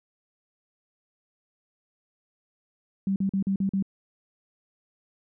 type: tone bursts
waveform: sine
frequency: 194.4 Hz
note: G3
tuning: 14 cents flat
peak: -22 dBFS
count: 6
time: 3.07-3.825 s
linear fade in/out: 2 ms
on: 90 ms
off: 43 ms
effects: none